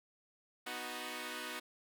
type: chord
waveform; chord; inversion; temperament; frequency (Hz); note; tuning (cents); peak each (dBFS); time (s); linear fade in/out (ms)
5% pulse; B major; none; equal; 246.9 / 311.1 / 370; B3 / D#4 / F#4; 0 / 0 / 0; -34; 0.66-1.6; 10
effects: none